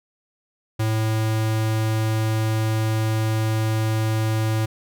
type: tone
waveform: square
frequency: 110 Hz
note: A2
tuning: in tune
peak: -20 dBFS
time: 0.79-4.66 s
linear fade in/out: 10 ms
effects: none